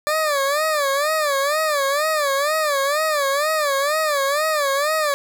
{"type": "tone with vibrato", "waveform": "20% pulse", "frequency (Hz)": 587.3, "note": "D5", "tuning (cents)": 0, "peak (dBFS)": -13, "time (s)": [0.07, 5.14], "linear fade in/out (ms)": 0, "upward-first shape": "sine", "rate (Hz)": 2.1, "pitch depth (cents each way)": 130, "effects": ["9-bit"]}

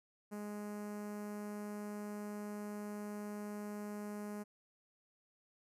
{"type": "tone with notch filter", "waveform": "sawtooth", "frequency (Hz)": 207.7, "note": "G#3", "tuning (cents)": 0, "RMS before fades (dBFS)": -44, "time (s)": [0.31, 4.44], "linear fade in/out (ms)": 20, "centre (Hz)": 3500, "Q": 0.5, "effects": ["resampled to 32000 Hz"]}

